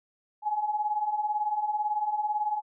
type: beating tone pair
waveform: sine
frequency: 829 / 847 Hz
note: G#5 / G#5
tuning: -3 / +34 cents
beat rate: 18 Hz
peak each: -32 / -27 dBFS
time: 0.42-2.62 s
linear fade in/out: 50 ms
effects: none